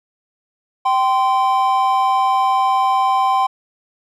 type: tone pair together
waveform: triangle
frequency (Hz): 776.1 / 1036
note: G5 / C6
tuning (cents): -18 / -17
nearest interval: perfect fourth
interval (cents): 501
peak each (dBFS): -14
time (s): 0.85-3.47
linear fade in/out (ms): 10
effects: none